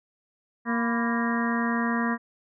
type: harmonic tone with a mistuned harmonic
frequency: 233.1 Hz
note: A#3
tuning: in tune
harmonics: 1 / 2 / 3 / 4 / 5 / 6 / 7 / 8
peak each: -25 / -36 / -36 / -33 / -33 / -39 / -34 / -33 dBFS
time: 0.65-2.18 s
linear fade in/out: 50 ms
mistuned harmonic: 4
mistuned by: +110 cents
effects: none